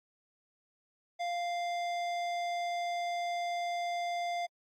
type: tone with hard clipping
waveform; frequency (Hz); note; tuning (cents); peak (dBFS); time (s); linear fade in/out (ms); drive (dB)
sine; 697; F5; -4; -34; 1.19-4.47; 20; 14
effects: AAC 64 kbps